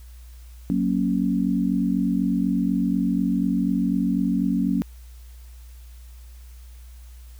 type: chord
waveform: sine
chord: F# major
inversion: none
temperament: equal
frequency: 185 / 233.1 / 277.2 Hz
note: F#3 / A#3 / C#4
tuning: 0 / 0 / 0 cents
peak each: -23 / -24 / -24 dBFS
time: 0.7-4.82 s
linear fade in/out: 0 ms
effects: added 60 Hz sine -40 dBFS peak until 7.39 s + white hiss -56 dBFS RMS until 7.39 s